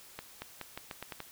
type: accelerating click train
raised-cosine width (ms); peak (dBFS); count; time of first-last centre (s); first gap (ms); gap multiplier
0.3; -23; 8; 0.19-1.203; 230; 0.84
effects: white hiss -54 dBFS RMS until 1.31 s